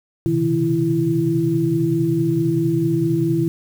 sine tone cluster, 124.8 / 135.6 / 160.2 / 333 Hz, B2 / C#3 / E3 / E4, +19 / -38 / -49 / +18 cents, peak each -26 / -25 / -21 / -18 dBFS, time 0.26-3.48 s, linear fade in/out 0 ms, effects 7-bit

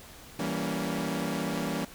sawtooth chord, E diminished seventh, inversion none, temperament equal with one note detuned, 164.81 / 196 / 233.1 / 281.4 Hz, E3 / G3 / Bb3 / Db4, 0 / 0 / 0 / +26 cents, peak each -31 dBFS, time 0.39-1.85 s, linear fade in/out 5 ms, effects pink hiss -49 dBFS RMS until 1.94 s

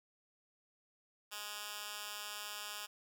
10% pulse tone with high-pass filter, 207.9 Hz, G#3, 2 cents sharp, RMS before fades -45 dBFS, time 1.31-2.87 s, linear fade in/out 20 ms, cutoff 1900 Hz, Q 0.63, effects none

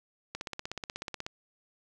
click train, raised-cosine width 0.2 ms, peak -19 dBFS, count 16, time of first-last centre 0.35-1.265 s, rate 16.4 Hz, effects none

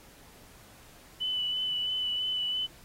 sine tone with vibrato, 2991 Hz, F#7, 18 cents sharp, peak -28 dBFS, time 1.2-2.67 s, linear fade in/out 20 ms, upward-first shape sine, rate 3 Hz, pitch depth 18 cents each way, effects pink hiss -55 dBFS RMS until 2.84 s + AAC 48 kbps

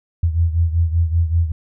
sine beating tone pair, 82.41 / 87.61 Hz, E2 / F2, 0 / +6 cents, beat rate 5.2 Hz, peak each -15 / -20 dBFS, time 0.23-1.52 s, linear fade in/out 5 ms, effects none

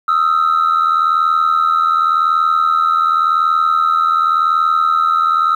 sine tone pair together, 1256 / 1336.9 Hz, D#6 / E6, +16 / +24 cents, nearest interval minor second, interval 108 cents, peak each -12 dBFS, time 0.08-5.55 s, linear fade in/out 5 ms, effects tanh soft clip ceiling -7 dBFS + 8-bit

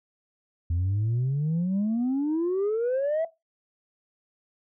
sine exponential sweep, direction up, 82.41 to 666 Hz, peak -21 dBFS, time 0.7-3.25 s, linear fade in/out 5 ms, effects noise-tail reverb RT60 0.2 s tail -18 dB re dry + tanh soft clip ceiling -21 dBFS

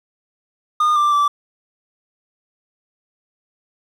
triangle tone with pitch steps, 1219 / 1181 / 1163 Hz, D#6 / D6 / D6, -36 / +9 / -17 cents, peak -11 dBFS, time 0.8-1.28 s, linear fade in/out 5 ms, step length 160 ms, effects 8-bit

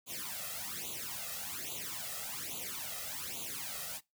white noise with flanger, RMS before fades -41 dBFS, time 0.06-4.01 s, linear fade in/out 50 ms, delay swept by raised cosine 0.28 to 1.58 ms, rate 1.2 Hz, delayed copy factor +0.95, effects noise-tail reverb RT60 0.2 s tail -22 dB re dry + high-pass 80 Hz 12 dB/octave

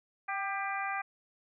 harmonic tone with a mistuned harmonic, 397.6 Hz, G4, 25 cents sharp, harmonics 2 / 3 / 4 / 5 / 6, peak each -36 / -38 / -39 / -40 / -41 dBFS, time 0.28-1.02 s, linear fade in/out 10 ms, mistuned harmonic 2, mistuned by -30 cents, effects none

